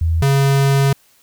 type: tone pair in turn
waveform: sine / square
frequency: 82 / 137.91 Hz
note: E2 / C#3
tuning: -9 / -9 cents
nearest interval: major sixth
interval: 900 cents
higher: second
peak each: -13 / -12 dBFS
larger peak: second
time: 0.01-0.22 / 0.22-0.93 s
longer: second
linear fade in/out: 5 ms
effects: white hiss -54 dBFS RMS until 1.22 s